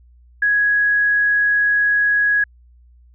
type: tone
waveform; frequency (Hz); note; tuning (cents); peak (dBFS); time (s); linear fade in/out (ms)
sine; 1666; G#6; +5; -13; 0.42-2.44; 5
effects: added 60 Hz sine -46 dBFS peak until 3.14 s